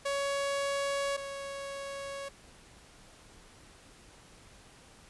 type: tone pair in turn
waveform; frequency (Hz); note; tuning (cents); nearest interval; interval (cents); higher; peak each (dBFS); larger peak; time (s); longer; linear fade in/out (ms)
sawtooth; 559 / 554.8; C#5 / C#5; +14 / +1; unison; 13; first; -26 / -34; first; 0.05-1.17 / 1.17-2.29; neither; 10
effects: pink hiss -56 dBFS RMS until 5.09 s + resampled to 24000 Hz